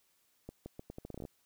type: accelerating click train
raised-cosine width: 2 ms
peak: -30 dBFS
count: 13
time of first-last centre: 0.49-1.252 s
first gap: 170 ms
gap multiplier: 0.79
effects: white hiss -73 dBFS RMS until 1.45 s